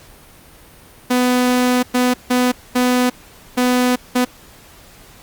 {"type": "tone bursts at uneven times", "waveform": "sawtooth", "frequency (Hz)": 249.3, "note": "B3", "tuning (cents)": 16, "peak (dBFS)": -9, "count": 6, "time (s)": [[1.1, 1.83], [1.94, 2.14], [2.3, 2.52], [2.75, 3.1], [3.57, 3.96], [4.15, 4.25]], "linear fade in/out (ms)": 10, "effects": ["pink hiss -44 dBFS RMS until 5.22 s", "Opus 48 kbps"]}